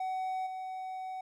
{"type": "tone with level steps", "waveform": "triangle", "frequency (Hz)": 751, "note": "F#5", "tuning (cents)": 26, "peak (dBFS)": [-30, -35], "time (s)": [0, 1.21], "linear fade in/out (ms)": 5, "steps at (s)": 0.46, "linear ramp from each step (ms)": 10, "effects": []}